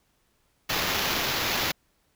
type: noise with sample-and-hold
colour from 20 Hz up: white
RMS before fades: -27 dBFS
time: 0.69-1.72 s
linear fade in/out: 10 ms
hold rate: 8820 Hz
effects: pink hiss -69 dBFS RMS until 2.15 s